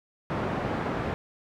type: band-pass noise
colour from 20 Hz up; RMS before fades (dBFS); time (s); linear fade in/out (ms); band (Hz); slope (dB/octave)
pink; -30; 0.3-1.14; 0; 100 to 1400; 12
effects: none